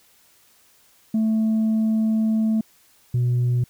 sine tone pair in turn, 220 / 122.72 Hz, A3 / B2, 0 / -11 cents, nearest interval minor seventh, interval 1011 cents, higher first, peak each -15 dBFS, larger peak neither, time 1.14-2.61 / 3.14-3.64 s, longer first, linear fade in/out 5 ms, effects tanh soft clip ceiling -16 dBFS + white hiss -57 dBFS RMS until 3.69 s

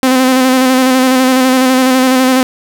sawtooth tone with vibrato, 258.3 Hz, C4, 22 cents flat, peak -3 dBFS, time 0.03-2.43 s, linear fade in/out 0 ms, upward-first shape square, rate 12 Hz, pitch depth 25 cents each way, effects none

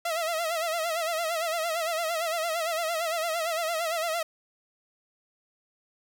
sawtooth tone with vibrato, 659.3 Hz, E5, in tune, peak -23 dBFS, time 0.05-4.23 s, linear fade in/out 5 ms, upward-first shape sine, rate 8.8 Hz, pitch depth 89 cents each way, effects none

